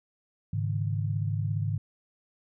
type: chord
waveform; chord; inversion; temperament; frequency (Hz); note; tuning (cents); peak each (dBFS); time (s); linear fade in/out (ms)
sine; Ab suspended fourth; none; just; 103.83 / 138.43 / 155.74; Ab2 / Db3 / Eb3; 0 / -2 / +2; -28 / -33 / -33; 0.53-1.78; 5
effects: none